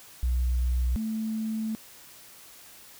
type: tone pair in turn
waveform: sine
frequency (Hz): 61.74 / 220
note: B1 / A3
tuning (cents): 0 / 0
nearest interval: octave + minor seventh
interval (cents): 2200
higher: second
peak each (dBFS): -21 / -27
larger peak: first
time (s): 0.23-0.96 / 0.96-1.75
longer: second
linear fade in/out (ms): 0
effects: tanh soft clip ceiling -20 dBFS + white hiss -50 dBFS RMS until 2.99 s